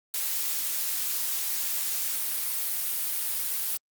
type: noise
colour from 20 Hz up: blue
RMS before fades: -29 dBFS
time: 0.14-3.77 s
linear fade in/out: 2 ms
effects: Opus 48 kbps